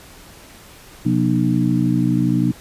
harmonic tone with a mistuned harmonic, 60.5 Hz, B1, 35 cents flat, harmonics 2 / 3 / 4 / 5, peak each -20 / -20 / -20 / -20 dBFS, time 1.05-2.52 s, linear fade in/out 10 ms, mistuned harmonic 2, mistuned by +110 cents, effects pink hiss -43 dBFS RMS until 2.6 s + resampled to 32000 Hz

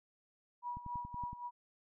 sine tone with tremolo, 969 Hz, B5, 33 cents flat, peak -37 dBFS, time 0.62-1.51 s, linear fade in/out 50 ms, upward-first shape sine, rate 3.7 Hz, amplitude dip 75%
click train, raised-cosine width 5 ms, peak -35 dBFS, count 7, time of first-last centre 0.77-1.331 s, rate 10.7 Hz
effects none

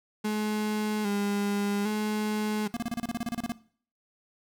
35% pulse tone with vibrato, 207.7 Hz, G#3, in tune, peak -25 dBFS, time 0.24-2.68 s, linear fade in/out 10 ms, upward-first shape square, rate 0.62 Hz, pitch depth 41 cents each way
square tone bursts, 234.9 Hz, A#3, 13 cents sharp, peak -29 dBFS, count 14, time 2.74-3.52 s, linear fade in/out 0 ms, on 26 ms, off 32 ms
effects noise-tail reverb RT60 0.5 s tail -19 dB re dry

